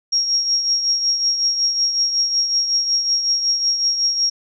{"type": "tone with tremolo", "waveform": "sine", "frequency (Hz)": 5588, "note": "F8", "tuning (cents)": 0, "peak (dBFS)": -13, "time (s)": [0.12, 4.3], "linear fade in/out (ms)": 10, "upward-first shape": "triangle", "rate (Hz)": 5.4, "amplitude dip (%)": 60, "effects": []}